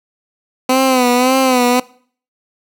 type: tone with vibrato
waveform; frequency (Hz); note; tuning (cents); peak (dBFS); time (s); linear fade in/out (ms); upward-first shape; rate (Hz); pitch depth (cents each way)
15% pulse; 254.4; C4; -48; -4; 0.69-1.8; 5; sine; 1.8; 71
effects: noise-tail reverb RT60 0.5 s tail -22 dB re dry